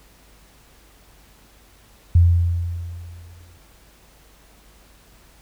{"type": "tone with exponential decay", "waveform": "sine", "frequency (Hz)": 86.1, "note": "F2", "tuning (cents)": -24, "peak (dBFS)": -8, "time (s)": [2.15, 3.58], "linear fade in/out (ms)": 5, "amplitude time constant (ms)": 310, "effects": ["added 50 Hz sine -53 dBFS peak until 5.41 s", "pink hiss -53 dBFS RMS until 5.41 s"]}